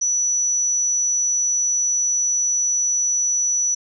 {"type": "tone", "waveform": "sine", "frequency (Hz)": 5920, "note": "F#8", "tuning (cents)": 0, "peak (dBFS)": -17, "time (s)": [0.01, 3.75], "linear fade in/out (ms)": 10, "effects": []}